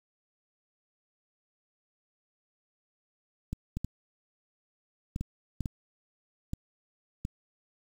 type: clicks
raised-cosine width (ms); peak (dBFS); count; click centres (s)
5; -20; 9; 3.53 / 3.77 / 3.846 / 5.161 / 5.21 / 5.607 / 5.658 / 6.534 / 7.251
effects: 8-bit